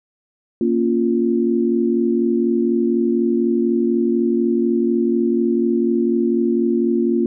sine chord, Bb minor, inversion none, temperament equal, 233.1 / 277.2 / 349.2 Hz, Bb3 / Db4 / F4, 0 / 0 / 0 cents, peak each -18 / -22 / -18 dBFS, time 0.61-7.26 s, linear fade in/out 2 ms, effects none

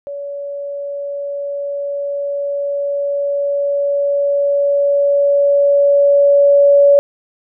sine tone with level ramp, 567 Hz, C#5, 39 cents sharp, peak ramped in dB -23 to -5 dBFS, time 0.07-6.99 s, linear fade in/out 0 ms, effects none

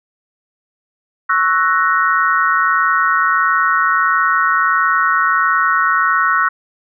sine chord, F# dominant seventh, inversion second, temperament equal, 1108.7 / 1318.5 / 1480 / 1864.7 Hz, C#6 / E6 / F#6 / A#6, 0 / 0 / 0 / 0 cents, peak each -17 / -16 / -16 / -20 dBFS, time 1.29-6.49 s, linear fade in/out 10 ms, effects none

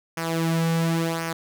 sawtooth tone with flanger, 164.81 Hz, E3, in tune, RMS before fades -24 dBFS, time 0.17-1.33 s, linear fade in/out 5 ms, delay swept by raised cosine 0.25 to 2.95 ms, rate 0.93 Hz, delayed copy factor -0.65, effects none

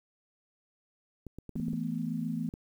clicks, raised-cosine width 3 ms, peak -29 dBFS, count 8, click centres 1.267 / 1.386 / 1.493 / 1.556 / 1.6 / 1.683 / 1.733 / 2.539 s
sine chord, E suspended fourth, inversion none, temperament equal, 164.81 / 220 / 246.9 Hz, E3 / A3 / B3, 0 / 0 / 0 cents, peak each -35 dBFS, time 1.56-2.49 s, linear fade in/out 0 ms
effects 10-bit

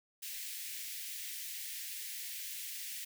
white high-pass noise, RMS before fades -43 dBFS, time 0.22-3.05 s, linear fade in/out 10 ms, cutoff 1800 Hz, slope 48 dB/octave, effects none

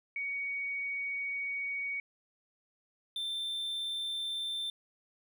sine / triangle tone pair in turn, 2243 / 3561 Hz, C#7 / A7, +20 / +20 cents, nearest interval minor sixth, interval 800 cents, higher second, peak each -33 / -32 dBFS, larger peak second, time 0.16-2 / 3.16-4.7 s, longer first, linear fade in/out 2 ms, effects none

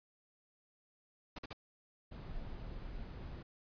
pink noise bursts, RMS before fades -45 dBFS, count 3, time 1.36-1.531 s, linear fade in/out 5 ms, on 27 ms, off 45 ms
brown noise, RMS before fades -45 dBFS, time 2.11-3.43 s, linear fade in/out 10 ms
effects resampled to 11025 Hz

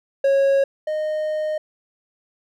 triangle tone pair in turn, 549 / 616.2 Hz, C#5 / D#5, -17 / -17 cents, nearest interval major second, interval 200 cents, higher second, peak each -12 / -19 dBFS, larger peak first, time 0.24-0.64 / 0.87-1.58 s, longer second, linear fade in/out 5 ms, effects none

